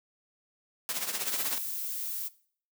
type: noise with tremolo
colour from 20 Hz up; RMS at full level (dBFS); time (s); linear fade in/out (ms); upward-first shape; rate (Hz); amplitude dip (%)
white; -30; 0.89-1.58; 0; triangle; 16; 75
type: noise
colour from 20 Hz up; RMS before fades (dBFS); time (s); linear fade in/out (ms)
violet; -35; 1.26-2.29; 20
effects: noise-tail reverb RT60 0.5 s tail -19 dB re dry + high-pass 200 Hz 12 dB/octave